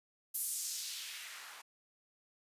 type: noise with band-pass filter sweep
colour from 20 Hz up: blue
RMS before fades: -42 dBFS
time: 0.34-1.62 s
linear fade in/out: 10 ms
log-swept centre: 12000 to 950 Hz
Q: 1.4
effects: resampled to 32000 Hz